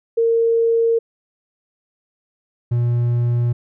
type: tone pair in turn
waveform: sine / triangle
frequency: 459.3 / 119.87 Hz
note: A#4 / A#2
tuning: -26 / +49 cents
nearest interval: octave + major seventh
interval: 2325 cents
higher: first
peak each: -13 dBFS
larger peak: neither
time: 0.17-0.99 / 2.71-3.53 s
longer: neither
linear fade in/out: 10 ms
effects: none

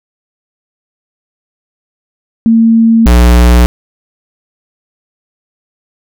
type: tone pair in turn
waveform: sine / square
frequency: 227 / 60.12 Hz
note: A#3 / B1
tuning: -46 / -46 cents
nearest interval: octave + major seventh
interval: 2300 cents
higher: first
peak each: -3 dBFS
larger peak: neither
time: 2.46-3.06 / 3.06-3.66 s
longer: neither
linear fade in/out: 0 ms
effects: none

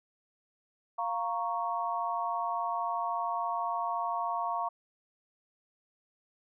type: chord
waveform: sine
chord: Bb minor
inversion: second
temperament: equal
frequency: 698.5 / 932.3 / 1108.7 Hz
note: F5 / Bb5 / Db6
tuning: 0 / 0 / 0 cents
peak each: -34 dBFS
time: 0.98-4.69 s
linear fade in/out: 10 ms
effects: none

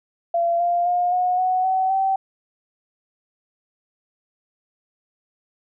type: tone with pitch steps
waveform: sine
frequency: 683 / 696.9 / 711.2 / 725.7 / 740.5 / 755.7 / 771.1 Hz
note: F5 / F5 / F5 / F#5 / F#5 / F#5 / G5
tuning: -39 / -4 / +31 / -34 / +1 / +36 / -29 cents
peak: -17 dBFS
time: 0.34-2.16 s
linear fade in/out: 5 ms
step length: 260 ms
effects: none

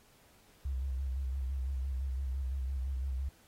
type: tone with vibrato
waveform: sine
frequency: 66.1 Hz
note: C2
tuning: 18 cents sharp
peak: -32 dBFS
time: 0.65-3.29 s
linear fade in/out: 5 ms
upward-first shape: square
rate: 5.9 Hz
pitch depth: 51 cents each way
effects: pink hiss -64 dBFS RMS until 3.47 s + AAC 48 kbps

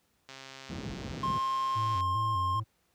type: click train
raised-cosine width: 0.2 ms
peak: -28 dBFS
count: 231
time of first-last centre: 0.29-2.006 s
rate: 134 Hz
type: low-pass noise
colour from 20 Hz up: white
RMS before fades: -38 dBFS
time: 0.69-1.39 s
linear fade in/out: 10 ms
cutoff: 240 Hz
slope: 12 dB/octave
type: tone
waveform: triangle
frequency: 1062 Hz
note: C6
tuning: 25 cents sharp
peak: -26 dBFS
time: 1.23-2.6 s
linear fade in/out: 5 ms
type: tone with vibrato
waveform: triangle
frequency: 100 Hz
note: G2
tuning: 35 cents sharp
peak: -30 dBFS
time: 1.75-2.64 s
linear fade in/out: 20 ms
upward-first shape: square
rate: 2.5 Hz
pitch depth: 150 cents each way
effects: pink hiss -72 dBFS RMS until 2.94 s + high-pass 60 Hz 12 dB/octave

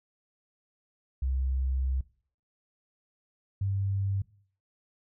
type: tone pair in turn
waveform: sine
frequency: 65.41 / 98.19 Hz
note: C2 / G2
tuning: 0 / +3 cents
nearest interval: perfect fifth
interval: 703 cents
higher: second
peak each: -26 dBFS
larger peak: neither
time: 1.22-2.01 / 3.61-4.22 s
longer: first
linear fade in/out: 5 ms
effects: noise-tail reverb RT60 0.5 s tail -20 dB re dry

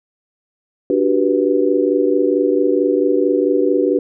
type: chord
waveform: sine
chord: G major seventh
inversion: second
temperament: just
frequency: 294 / 367.5 / 392 / 490 Hz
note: D4 / F#4 / G4 / B4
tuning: +2 / -12 / 0 / -14 cents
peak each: -18 dBFS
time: 0.9-3.99 s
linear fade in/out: 2 ms
effects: none

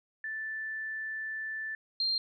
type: tone pair in turn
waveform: sine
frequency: 1760 / 4186 Hz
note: A6 / C8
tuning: 0 / 0 cents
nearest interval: octave + minor third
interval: 1500 cents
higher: second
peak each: -34 / -27 dBFS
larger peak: second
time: 0.24-1.75 / 2-2.18 s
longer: first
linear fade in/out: 2 ms
effects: none

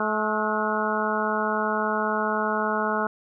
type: harmonic tone with a mistuned harmonic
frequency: 215 Hz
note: A3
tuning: 40 cents flat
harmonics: 1 / 2 / 3 / 4 / 5 / 6 / 7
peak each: -30 / -30 / -30 / -30 / -30 / -30 / -30 dBFS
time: 0-3.07 s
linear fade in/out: 2 ms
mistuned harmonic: 7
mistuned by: -60 cents
effects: none

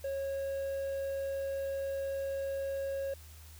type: tone with quantisation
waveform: triangle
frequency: 547 Hz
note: C#5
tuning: 23 cents flat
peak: -31 dBFS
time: 0.04-3.14 s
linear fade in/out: 5 ms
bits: 10
effects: added 78 Hz sine -50 dBFS peak until 3.59 s + white hiss -57 dBFS RMS until 3.59 s

